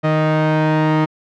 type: tone pair together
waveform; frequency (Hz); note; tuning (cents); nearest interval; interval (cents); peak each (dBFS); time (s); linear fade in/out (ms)
sawtooth; 155.45 / 311.1; D#3 / D#4; -1 / 0; octave; 1201; -11; 0.03-1.06; 20
effects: low-pass 2000 Hz 12 dB/octave